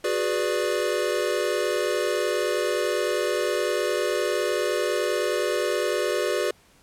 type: chord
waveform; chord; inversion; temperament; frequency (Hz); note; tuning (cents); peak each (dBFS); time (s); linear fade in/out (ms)
square; G# half-diminished seventh; third; equal with one note detuned; 365.5 / 415.3 / 493.9 / 587.3; F#4 / G#4 / B4 / D5; -21 / 0 / 0 / 0; -29; 0.04-6.51; 5
effects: pink hiss -57 dBFS RMS until 6.82 s + low-pass 12000 Hz 12 dB/octave